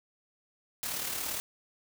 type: noise with amplitude modulation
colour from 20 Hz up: white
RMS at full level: -33 dBFS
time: 0.83-1.4 s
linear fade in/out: 0 ms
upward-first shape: sine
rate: 37.4 Hz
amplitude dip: 45%
effects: none